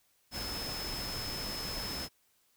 sine tone in noise, 5200 Hz, E8, 24 cents flat, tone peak -39 dBFS, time 0.31-2.09 s, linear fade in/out 50 ms, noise pink, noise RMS -40 dBFS, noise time 0.31-2.09 s, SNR -2 dB, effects white hiss -71 dBFS RMS until 2.56 s

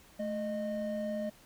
triangle tone pair together, 217.1 / 614.1 Hz, A3 / D#5, -23 / -23 cents, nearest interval octave + tritone, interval 1800 cents, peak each -34 / -33 dBFS, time 0.19-1.3 s, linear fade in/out 10 ms, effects pink hiss -59 dBFS RMS until 1.45 s

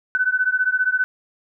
sine beating tone pair, 1500 / 1515 Hz, F#6 / F#6, +23 / +40 cents, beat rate 15 Hz, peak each -20 dBFS, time 0.15-1.04 s, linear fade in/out 0 ms, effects none

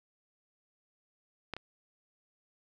clicks, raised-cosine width 0.3 ms, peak -20 / -25 dBFS, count 2, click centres 1.537 / 1.566 s, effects none

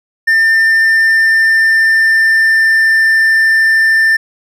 triangle tone with pitch glide, 1798 to 1786.6 Hz, A6 to A6, +37 to +26 cents, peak -5 dBFS, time 0.27-4.17 s, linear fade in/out 10 ms, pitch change -11 cents, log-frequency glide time 0.39-3.03 s, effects none

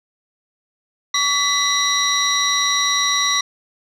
sine tone cluster, 1137 / 1991 / 3813 / 4009 / 5740 Hz, C#6 / B6 / A#7 / B7 / F8, +44 / +14 / +38 / +25 / +47 cents, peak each -21 dBFS, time 1.14-3.41 s, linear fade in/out 5 ms, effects tanh soft clip ceiling -9 dBFS

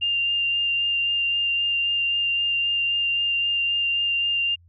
sine tone with vibrato, 2794 Hz, F7, in tune, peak -20 dBFS, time 0.01-4.56 s, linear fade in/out 20 ms, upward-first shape sine, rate 3.8 Hz, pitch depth 10 cents each way, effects added 86 Hz sine -51 dBFS peak until 4.68 s

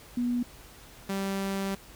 sine / sawtooth tone pair in turn, 243 / 195.22 Hz, B3 / G3, -28 / -7 cents, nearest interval major third, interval 379 cents, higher first, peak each -25 dBFS, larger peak neither, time 0.17-0.43 / 1.09-1.75 s, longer second, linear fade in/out 5 ms, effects added 48 Hz sine -56 dBFS peak until 1.95 s + pink hiss -51 dBFS RMS until 1.95 s

